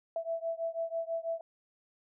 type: beating tone pair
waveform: sine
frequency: 659.3 / 665.4 Hz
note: E5 / E5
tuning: 0 / +16 cents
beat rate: 6.1 Hz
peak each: -35 / -36 dBFS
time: 0.16-1.41 s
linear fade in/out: 2 ms
effects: none